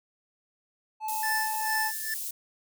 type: tone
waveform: triangle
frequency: 868 Hz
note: A5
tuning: 24 cents flat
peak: -28 dBFS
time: 1-1.92 s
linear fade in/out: 50 ms
type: high-pass noise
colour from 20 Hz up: white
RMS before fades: -35 dBFS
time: 1.08-2.31 s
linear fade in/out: 5 ms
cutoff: 6700 Hz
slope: 12 dB/octave
type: tone with tremolo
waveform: square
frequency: 1760 Hz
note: A6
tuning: in tune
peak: -27 dBFS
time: 1.23-2.14 s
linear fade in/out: 2 ms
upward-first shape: sine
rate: 2.3 Hz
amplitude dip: 90%
effects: none